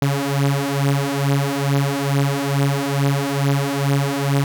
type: beating tone pair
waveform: sawtooth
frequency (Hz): 138.59 / 140.89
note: C#3 / C#3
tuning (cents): 0 / +28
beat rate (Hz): 2.3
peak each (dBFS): -16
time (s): 0.02-4.44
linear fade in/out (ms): 2
effects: none